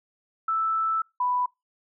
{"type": "tone pair in turn", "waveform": "sine", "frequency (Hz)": [1318.5, 990.9], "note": ["E6", "B5"], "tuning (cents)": [0, 5], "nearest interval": "perfect fourth", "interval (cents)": 495, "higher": "first", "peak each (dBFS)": -22, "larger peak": "neither", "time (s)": [[0.48, 1.02], [1.2, 1.46]], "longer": "first", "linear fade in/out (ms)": 5, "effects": ["noise-tail reverb RT60 0.2 s tail -24 dB re dry"]}